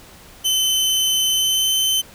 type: tone with pitch glide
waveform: sawtooth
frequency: 3054 to 3072 Hz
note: G7 to G7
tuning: -46 to -36 cents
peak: -13 dBFS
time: 0.44-2.02 s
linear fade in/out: 20 ms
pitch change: +10 cents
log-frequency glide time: 1.33-1.72 s
effects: pink hiss -44 dBFS RMS until 2.14 s